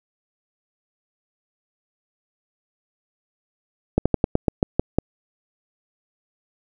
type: slowing click train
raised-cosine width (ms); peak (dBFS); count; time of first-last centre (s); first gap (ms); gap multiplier
2; -3; 9; 3.98-4.986; 76; 1.14
effects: none